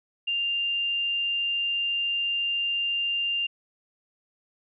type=tone; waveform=sine; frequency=2794 Hz; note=F7; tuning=in tune; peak=-24 dBFS; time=0.27-3.47 s; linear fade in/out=10 ms; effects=none